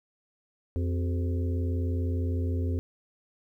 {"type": "harmonic tone with a mistuned harmonic", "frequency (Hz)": 86.5, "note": "F2", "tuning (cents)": -16, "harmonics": [1, 3, 4, 5, 6], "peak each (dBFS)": [-26, -35, -40, -41, -46], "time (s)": [0.76, 2.79], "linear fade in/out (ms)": 0, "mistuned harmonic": 4, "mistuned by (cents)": 130, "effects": ["11-bit"]}